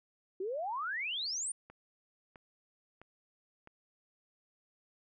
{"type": "exponential sweep", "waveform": "sine", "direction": "up", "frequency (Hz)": [358.6, 9397], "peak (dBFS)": -34, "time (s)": [0.4, 1.52], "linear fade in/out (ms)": 5}
{"type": "click train", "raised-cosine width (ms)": 0.5, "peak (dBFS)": -37, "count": 4, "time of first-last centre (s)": [1.7, 3.674], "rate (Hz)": 1.52}
{"effects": []}